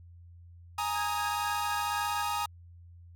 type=chord; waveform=45% pulse; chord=Ab suspended second; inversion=none; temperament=equal with one note detuned; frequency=830.6 / 932.3 / 1252.4 Hz; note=Ab5 / Bb5 / Eb6; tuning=0 / 0 / +11 cents; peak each=-34 dBFS; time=0.78-2.46 s; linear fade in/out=5 ms
type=tone with tremolo; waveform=triangle; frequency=1646 Hz; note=G#6; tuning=16 cents flat; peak=-34 dBFS; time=0.95-2.23 s; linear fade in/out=10 ms; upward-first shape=sine; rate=4.1 Hz; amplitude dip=75%
effects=added 86 Hz sine -49 dBFS peak until 3.15 s